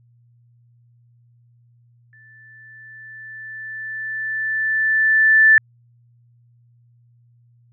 sine tone with exponential growth, 1760 Hz, A6, in tune, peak -7 dBFS, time 2.13-5.58 s, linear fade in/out 1 ms, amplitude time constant 750 ms, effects added 119 Hz sine -52 dBFS peak until 7.72 s

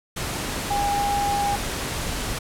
sine tone in noise, 811 Hz, G#5, 41 cents flat, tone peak -21 dBFS, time 0.7-1.56 s, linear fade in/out 10 ms, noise pink, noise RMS -28 dBFS, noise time 0.16-2.39 s, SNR +4 dB, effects low-pass 12000 Hz 12 dB/octave

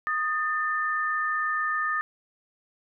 sine tone pair together, 1239.4 / 1786 Hz, D#6 / A6, -7 / +25 cents, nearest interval tritone, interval 632 cents, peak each -27 dBFS, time 0.07-2.01 s, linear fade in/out 0 ms, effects none

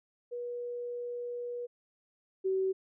sine tone pair in turn, 483.7 / 380.6 Hz, B4 / F#4, -36 / +49 cents, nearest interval major third, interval 415 cents, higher first, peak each -35 / -27 dBFS, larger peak second, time 0.31-1.67 / 2.44-2.73 s, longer first, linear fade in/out 20 ms, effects none

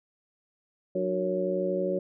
harmonic tone with a mistuned harmonic, 92.5 Hz, F#2, in tune, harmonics 2 / 3 / 4 / 5 / 6, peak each -33 / -37 / -30 / -36 / -29 dBFS, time 0.95-1.99 s, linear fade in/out 5 ms, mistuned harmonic 3, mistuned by +140 cents, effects none

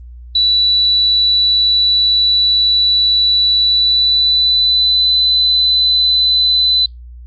sine tone with pitch glide, 3951 to 4011 Hz, B7 to B7, 0 to +26 cents, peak -9 dBFS, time 0.35-6.86 s, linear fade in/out 5 ms, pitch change +26 cents, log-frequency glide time 3.6-5.15 s, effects added 60 Hz sine -31 dBFS peak until 7.26 s + Opus 32 kbps

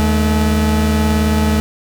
40% pulse tone pair together, 78.1 / 215.5 Hz, D#2 / A3, +7 / -36 cents, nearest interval octave + tritone, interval 1757 cents, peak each -14 dBFS, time 0-1.6 s, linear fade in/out 0 ms, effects none

